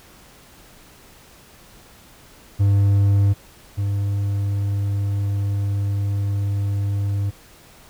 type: tone pair in turn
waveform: triangle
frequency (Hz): 100 / 100.36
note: G2 / G2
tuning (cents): +35 / +41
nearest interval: unison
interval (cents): 6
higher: second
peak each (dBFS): -11 / -17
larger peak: first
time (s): 2.59-3.34 / 3.77-7.31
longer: second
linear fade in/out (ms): 20
effects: pink hiss -48 dBFS RMS until 7.89 s